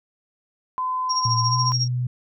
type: tone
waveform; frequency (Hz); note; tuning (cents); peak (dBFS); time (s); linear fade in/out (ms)
sine; 1020; C6; -44; -22; 0.78-1.72; 0
type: tone with tremolo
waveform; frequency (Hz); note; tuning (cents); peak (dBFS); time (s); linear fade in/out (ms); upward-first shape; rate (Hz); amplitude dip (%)
sine; 5588; F8; 0; -19; 1.09-1.88; 20; sine; 14; 80
type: tone with pitch glide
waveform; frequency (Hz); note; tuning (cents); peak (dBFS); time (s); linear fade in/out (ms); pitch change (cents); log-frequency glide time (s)
sine; 116.54 to 124.19; A#2 to B2; 0 to +10; -21; 1.25-2.07; 5; +110; 1.45-1.56
effects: none